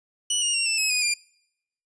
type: tone with pitch steps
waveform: 15% pulse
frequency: 2950 / 2850 / 2752 / 2659 / 2568 / 2481 / 2396 Hz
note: F#7 / F7 / F7 / E7 / E7 / D#7 / D7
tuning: -6 / +34 / -26 / +14 / -46 / -6 / +34 cents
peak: -14 dBFS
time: 0.3-1.14 s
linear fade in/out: 5 ms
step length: 120 ms
effects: noise-tail reverb RT60 0.8 s tail -26 dB re dry + resampled to 22050 Hz